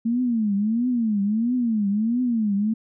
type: tone with vibrato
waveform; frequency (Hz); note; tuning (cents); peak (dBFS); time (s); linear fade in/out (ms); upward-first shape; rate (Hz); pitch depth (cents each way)
sine; 223.6; A3; +28; -19; 0.05-2.74; 10; triangle; 1.5; 230
effects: none